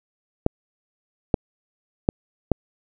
clicks, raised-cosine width 2 ms, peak -3 dBFS, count 4, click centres 0.464 / 1.342 / 2.089 / 2.517 s, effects none

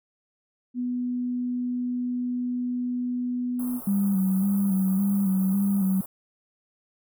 sine tone, 246.9 Hz, B3, in tune, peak -25 dBFS, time 0.74-3.81 s, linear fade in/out 50 ms
white band-stop noise, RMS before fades -40 dBFS, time 3.59-6.06 s, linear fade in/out 5 ms, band 1300 to 9700 Hz, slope 48 dB/octave
sine tone with vibrato, 194.4 Hz, G3, 14 cents flat, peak -20 dBFS, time 3.87-6.01 s, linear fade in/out 5 ms, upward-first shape square, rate 1.8 Hz, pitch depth 39 cents each way
effects none

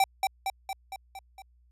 square tone with echo, 776 Hz, G5, 18 cents flat, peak -20 dBFS, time 0-0.04 s, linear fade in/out 2 ms, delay 230 ms, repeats 6, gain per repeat -4 dB, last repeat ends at 1.42 s, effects added 60 Hz sine -59 dBFS peak until 1.71 s + resampled to 32000 Hz

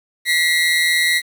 30% pulse tone pair together, 1935.5 / 2100 Hz, B6 / C7, -35 / +6 cents, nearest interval minor second, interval 141 cents, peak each -13 / -16 dBFS, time 0.25-1.22 s, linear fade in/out 50 ms, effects 8-bit

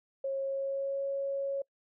sine tone with pitch glide, 543 to 551.9 Hz, C#5 to C#5, -36 to -8 cents, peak -30 dBFS, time 0.24-1.62 s, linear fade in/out 5 ms, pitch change +28 cents, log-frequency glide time 0.41-1.05 s, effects noise-tail reverb RT60 0.1 s tail -25 dB re dry

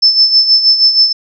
sine tone with tremolo, 5274 Hz, E8, in tune, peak -3 dBFS, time 0.02-1.13 s, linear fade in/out 10 ms, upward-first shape sine, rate 6.3 Hz, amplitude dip 65%, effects none

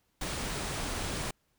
pink band-stop noise, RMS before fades -35 dBFS, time 0.21-1.31 s, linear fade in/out 5 ms, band 11000 to 16000 Hz, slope 96 dB/octave, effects pink hiss -74 dBFS RMS until 1.58 s

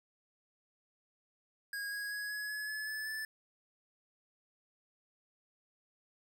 square tone with pitch steps, 1639 / 1654.2 / 1669.6 / 1685.1 / 1700.7 / 1716.5 / 1732.5 / 1748.5 Hz, G#6 / G#6 / G#6 / G#6 / G#6 / A6 / A6 / A6, -23 / -7 / +9 / +25 / +41 / -43 / -27 / -11 cents, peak -38 dBFS, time 1.73-3.25 s, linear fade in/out 2 ms, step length 190 ms, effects none

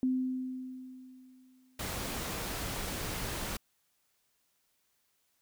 sine tone with exponential decay, 257.1 Hz, C4, 30 cents flat, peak -25 dBFS, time 0.03-1.83 s, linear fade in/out 1 ms, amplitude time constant 390 ms
pink noise, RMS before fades -37 dBFS, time 1.79-3.57 s, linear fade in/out 5 ms
effects white hiss -75 dBFS RMS until 5.41 s

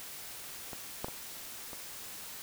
clicks, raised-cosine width 1 ms, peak -28 / -20 / -27 / -30 dBFS, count 4, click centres 0.732 / 1.045 / 1.084 / 1.732 s, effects white hiss -45 dBFS RMS until 2.42 s

